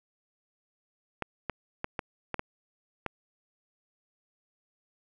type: clicks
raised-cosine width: 0.5 ms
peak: -16 dBFS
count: 7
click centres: 1.223 / 1.497 / 1.844 / 1.992 / 2.343 / 2.394 / 3.063 s
effects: none